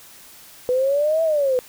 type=exponential two-way sweep; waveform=sine; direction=up then down; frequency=493.9 to 659.3 to 493.9 Hz; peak=-16 dBFS; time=0.69-1.59 s; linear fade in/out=0 ms; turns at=1.23 s; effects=white hiss -45 dBFS RMS until 1.68 s